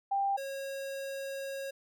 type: tone pair in turn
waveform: sine / square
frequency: 792 / 545.8 Hz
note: G5 / C#5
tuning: +18 / -27 cents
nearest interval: tritone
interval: 645 cents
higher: first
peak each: -27 / -37 dBFS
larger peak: first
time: 0.11-0.37 / 0.37-1.71 s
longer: second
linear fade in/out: 10 ms
effects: none